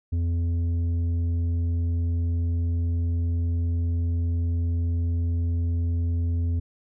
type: tone with tanh clipping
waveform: triangle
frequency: 84.9 Hz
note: F2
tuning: 48 cents flat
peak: -23 dBFS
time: 0.12-6.6 s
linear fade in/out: 10 ms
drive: 11 dB
effects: none